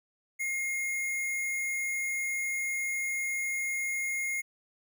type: tone with sample-and-hold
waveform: sine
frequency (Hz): 2134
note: C7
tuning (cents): +34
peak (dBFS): -29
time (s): 0.39-4.42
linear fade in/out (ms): 20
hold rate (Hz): 8820
effects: none